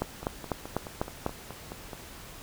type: two click trains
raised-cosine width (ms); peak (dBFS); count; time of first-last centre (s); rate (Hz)
1; -24 / -13; 9 / 6; 0.23-1.932 / 0.02-1.264; 4.7 / 4.02
effects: pink hiss -46 dBFS RMS until 2.42 s